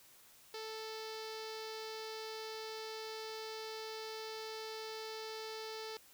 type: tone with low-pass filter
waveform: sawtooth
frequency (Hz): 440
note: A4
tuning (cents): 0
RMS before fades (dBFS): -45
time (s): 0.54-5.97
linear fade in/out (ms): 2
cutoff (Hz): 4800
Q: 3.8
effects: white hiss -62 dBFS RMS until 6.13 s